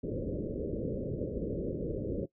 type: low-pass noise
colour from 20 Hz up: white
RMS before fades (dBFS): -35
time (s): 0.03-2.26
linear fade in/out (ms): 10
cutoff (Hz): 560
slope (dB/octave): 96
effects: noise-tail reverb RT60 0.1 s tail -19 dB re dry